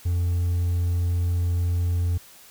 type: tone with hard clipping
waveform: triangle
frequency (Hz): 87.31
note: F2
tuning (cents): 0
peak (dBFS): -21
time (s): 0.05-2.18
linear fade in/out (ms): 10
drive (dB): 5
effects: white hiss -49 dBFS RMS until 2.5 s